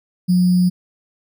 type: tone with sample-and-hold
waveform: sine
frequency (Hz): 180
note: F#3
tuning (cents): -47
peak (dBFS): -11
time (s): 0.28-0.7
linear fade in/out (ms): 20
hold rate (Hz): 4900
effects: none